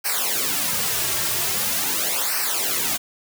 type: noise with flanger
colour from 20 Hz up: white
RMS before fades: -23 dBFS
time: 0.04-2.98 s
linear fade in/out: 20 ms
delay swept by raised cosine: 0.28 to 4.08 ms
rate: 0.43 Hz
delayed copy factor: -0.85
effects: none